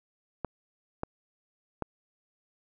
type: clicks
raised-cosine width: 1 ms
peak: -17 dBFS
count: 3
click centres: 0.447 / 1.034 / 1.823 s
effects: none